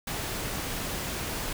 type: noise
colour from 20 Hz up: pink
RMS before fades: -33 dBFS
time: 0.07-1.53 s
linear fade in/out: 5 ms
effects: none